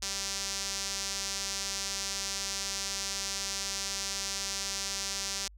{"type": "tone with band-pass filter", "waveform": "sawtooth", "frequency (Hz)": 196, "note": "G3", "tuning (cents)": 0, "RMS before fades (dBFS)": -35, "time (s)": [0.02, 5.48], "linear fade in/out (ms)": 5, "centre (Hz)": 5800, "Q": 2.2, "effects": ["added 50 Hz sine -50 dBFS peak until 5.57 s"]}